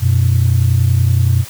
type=tone pair together; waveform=sine; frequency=91.55 / 122.2 Hz; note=F#2 / B2; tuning=-18 / -18 cents; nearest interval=perfect fourth; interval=500 cents; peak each=-11 dBFS; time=0-1.45 s; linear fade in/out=50 ms; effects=tanh soft clip ceiling -3 dBFS + white hiss -34 dBFS RMS until 1.49 s